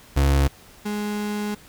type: tone pair in turn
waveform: 35% pulse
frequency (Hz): 69.5 / 208.3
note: C#2 / G#3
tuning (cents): +5 / +5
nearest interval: octave + perfect fifth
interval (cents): 1900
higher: second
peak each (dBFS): -14 / -23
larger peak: first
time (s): 0.16-0.48 / 0.85-1.55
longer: second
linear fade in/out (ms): 10
effects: pink hiss -49 dBFS RMS until 1.68 s